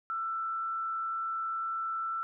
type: tone with frequency modulation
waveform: sine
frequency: 1335 Hz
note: E6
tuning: 22 cents sharp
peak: -31 dBFS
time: 0.1-2.23 s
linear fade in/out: 0 ms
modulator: 102 Hz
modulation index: 0.33
effects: none